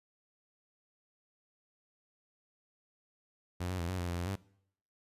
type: tone with pitch steps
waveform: sawtooth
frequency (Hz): 89 / 92.1 / 85 / 92.7 / 88.1 / 86.8 / 87.3 / 97.5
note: F2 / F#2 / F2 / F#2 / F2 / F2 / F2 / G2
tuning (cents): +33 / -7 / -46 / +4 / +16 / -10 / 0 / -9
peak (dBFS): -30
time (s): 3.6-4.36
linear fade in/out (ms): 10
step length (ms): 95
effects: noise-tail reverb RT60 0.7 s tail -22 dB re dry + resampled to 32000 Hz